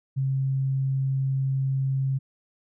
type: tone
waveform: sine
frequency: 134.4 Hz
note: C3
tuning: 47 cents sharp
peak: -22 dBFS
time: 0.16-2.19 s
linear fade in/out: 20 ms
effects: none